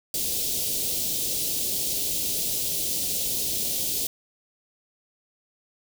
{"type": "band-stop noise", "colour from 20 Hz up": "white", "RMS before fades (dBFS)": -27, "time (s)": [0.14, 4.07], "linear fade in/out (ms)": 2, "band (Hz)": [560, 3200], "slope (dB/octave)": 24, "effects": []}